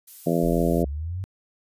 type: noise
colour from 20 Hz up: violet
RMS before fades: -41 dBFS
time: 0.07-0.83 s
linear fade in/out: 10 ms
type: harmonic tone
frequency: 84.3 Hz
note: E2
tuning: 39 cents sharp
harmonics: 2 / 3 / 4 / 5 / 6 / 7 / 8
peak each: -24 / -26 / -27 / -28 / -29 / -29 / -30 dBFS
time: 0.26-0.85 s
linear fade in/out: 10 ms
type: exponential sweep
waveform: sine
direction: up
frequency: 44.44 to 98 Hz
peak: -27 dBFS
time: 0.43-1.24 s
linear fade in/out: 0 ms
effects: resampled to 32000 Hz